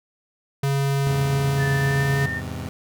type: tone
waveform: square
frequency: 138.59 Hz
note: C#3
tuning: in tune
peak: -20 dBFS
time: 0.63-2.26 s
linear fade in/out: 5 ms
type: chord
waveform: 25% pulse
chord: E augmented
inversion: none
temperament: equal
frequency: 82.41 / 103.83 / 130.81 Hz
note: E2 / G#2 / B#2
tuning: 0 / 0 / 0 cents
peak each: -29 / -30 / -30 dBFS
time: 1.07-2.69 s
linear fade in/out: 0 ms
type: tone with pitch glide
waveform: sine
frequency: 1760 to 1813.7 Hz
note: A6 to A#6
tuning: 0 to -48 cents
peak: -26 dBFS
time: 1.57-2.42 s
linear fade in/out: 50 ms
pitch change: +52 cents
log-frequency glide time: 1.7-2.23 s
effects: none